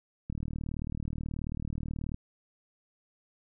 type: click train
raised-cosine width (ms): 5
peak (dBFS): -23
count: 72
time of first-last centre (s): 0.3-2.144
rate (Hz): 38.5
effects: none